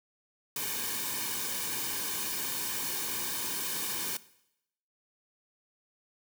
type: noise with comb filter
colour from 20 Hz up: white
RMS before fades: -34 dBFS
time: 0.56-4.17 s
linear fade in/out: 2 ms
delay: 1.5 ms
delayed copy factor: -0.75
effects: noise-tail reverb RT60 0.8 s tail -18 dB re dry